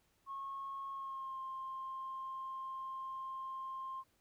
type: tone with pitch glide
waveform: sine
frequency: 1091 to 1057.5 Hz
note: C#6 to C6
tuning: -28 to +18 cents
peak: -40 dBFS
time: 0.26-4.04 s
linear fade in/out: 50 ms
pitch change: -54 cents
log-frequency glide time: 0.92-1.4 s
effects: tanh soft clip ceiling -36 dBFS + pink hiss -75 dBFS RMS until 4.2 s